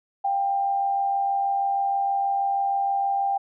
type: tone pair together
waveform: sine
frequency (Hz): 705 / 791.3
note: F5 / G5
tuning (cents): +16 / +16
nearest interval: major second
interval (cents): 200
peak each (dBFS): -33 / -21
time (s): 0.24-3.38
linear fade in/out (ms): 10
effects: none